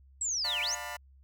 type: linear two-way sweep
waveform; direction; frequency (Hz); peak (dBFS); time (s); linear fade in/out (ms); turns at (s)
sine; down then up; 7902 to 2217 to 6880; -29; 0.21-0.75; 5; 0.61
type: chord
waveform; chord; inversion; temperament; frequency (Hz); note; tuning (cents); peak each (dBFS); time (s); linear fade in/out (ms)
20% pulse; B half-diminished seventh; first; just; 592.7 / 711.2 / 889 / 987.8; D5 / F5 / A5 / B5; +16 / +31 / +18 / 0; -40 / -38 / -39 / -37; 0.44-0.97; 10
effects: added 67 Hz sine -55 dBFS peak until 1.23 s